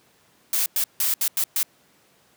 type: noise bursts at uneven times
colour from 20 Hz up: blue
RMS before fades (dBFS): -22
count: 6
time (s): 0.53-0.66 / 0.76-0.84 / 1-1.14 / 1.21-1.28 / 1.37-1.44 / 1.56-1.63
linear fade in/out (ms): 2
effects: pink hiss -59 dBFS RMS until 2.36 s + high-pass 150 Hz 12 dB/octave